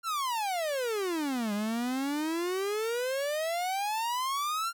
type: exponential two-way sweep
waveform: 45% pulse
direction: down then up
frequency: 1399 to 202.2 to 1399 Hz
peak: -29 dBFS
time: 0.03-4.73 s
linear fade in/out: 50 ms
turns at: 1.53 s
effects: none